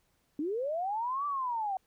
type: linear two-way sweep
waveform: sine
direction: up then down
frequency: 278.7 to 1174.7 to 744 Hz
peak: -30 dBFS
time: 0.39-1.77 s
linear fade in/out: 2 ms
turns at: 1.26 s
effects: pink hiss -73 dBFS RMS until 1.86 s